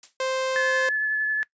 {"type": "noise with exponential decay", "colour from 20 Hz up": "blue", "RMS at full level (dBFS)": -36, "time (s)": [0.03, 0.17], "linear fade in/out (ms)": 2, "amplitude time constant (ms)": 29}
{"type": "tone", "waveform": "sawtooth", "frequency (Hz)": 523.3, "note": "C5", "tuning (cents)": 0, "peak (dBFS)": -20, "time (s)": [0.2, 0.89], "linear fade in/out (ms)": 2}
{"type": "tone with vibrato", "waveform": "sine", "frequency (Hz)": 1724, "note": "A6", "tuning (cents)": -36, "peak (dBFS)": -21, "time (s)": [0.56, 1.43], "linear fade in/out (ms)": 0, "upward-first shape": "sine", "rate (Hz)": 11, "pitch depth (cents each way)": 10}
{"effects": ["noise-tail reverb RT60 0.1 s tail -21 dB re dry", "resampled to 16000 Hz"]}